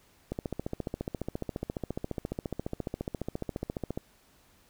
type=click train; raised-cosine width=2 ms; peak=-19 dBFS; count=54; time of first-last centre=0.32-3.975 s; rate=14.5 Hz; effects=pink hiss -63 dBFS RMS until 4.69 s